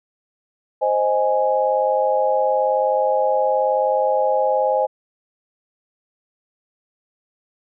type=chord; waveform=sine; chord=Ab major; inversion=first; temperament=equal; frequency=523.3 / 622.3 / 830.6 Hz; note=C5 / Eb5 / Ab5; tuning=0 / 0 / 0 cents; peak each=-19 / -21 / -20 dBFS; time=0.81-4.87 s; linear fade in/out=20 ms; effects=none